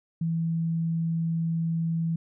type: tone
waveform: sine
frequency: 164.81 Hz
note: E3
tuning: in tune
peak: -24 dBFS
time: 0.21-2.16 s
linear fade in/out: 5 ms
effects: none